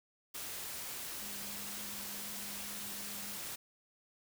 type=tone in noise; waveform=sine; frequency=203.4 Hz; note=G#3; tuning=36 cents flat; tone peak=-53 dBFS; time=1.21-3.37 s; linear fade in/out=10 ms; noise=white; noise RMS=-43 dBFS; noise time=0.34-3.56 s; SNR=-13 dB; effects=none